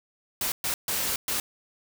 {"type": "noise bursts at uneven times", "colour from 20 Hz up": "white", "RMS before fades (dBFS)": -28, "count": 4, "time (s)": [[0.41, 0.52], [0.64, 0.74], [0.88, 1.16], [1.28, 1.4]], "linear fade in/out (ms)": 2, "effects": []}